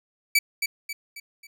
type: tone with echo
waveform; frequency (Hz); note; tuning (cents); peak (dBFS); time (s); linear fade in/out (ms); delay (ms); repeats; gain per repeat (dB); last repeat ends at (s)
sawtooth; 2300; D7; -37; -13; 0.35-0.39; 5; 270; 4; -7; 1.47
effects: none